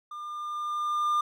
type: tone with level ramp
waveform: triangle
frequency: 1202 Hz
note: D6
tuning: 40 cents sharp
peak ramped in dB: -35 to -20 dBFS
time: 0.11-1.21 s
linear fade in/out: 5 ms
effects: none